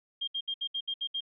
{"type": "tone bursts", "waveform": "sine", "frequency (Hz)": 3210, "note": "G7", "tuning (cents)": 40, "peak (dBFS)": -30, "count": 8, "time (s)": [0.21, 1.207], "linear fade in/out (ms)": 10, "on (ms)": 66, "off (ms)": 67, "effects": []}